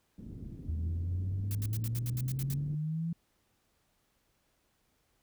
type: low-pass noise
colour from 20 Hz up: white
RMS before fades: -45 dBFS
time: 0.18-2.75 s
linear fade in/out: 2 ms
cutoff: 250 Hz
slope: 24 dB/octave
type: exponential sweep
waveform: sine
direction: up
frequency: 77.78 to 169.3 Hz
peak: -31 dBFS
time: 0.68-3.13 s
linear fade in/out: 5 ms
type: noise bursts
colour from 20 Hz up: blue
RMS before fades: -42 dBFS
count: 10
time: 1.51-2.538 s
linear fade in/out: 0 ms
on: 38 ms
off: 72 ms
effects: pink hiss -74 dBFS RMS until 5.22 s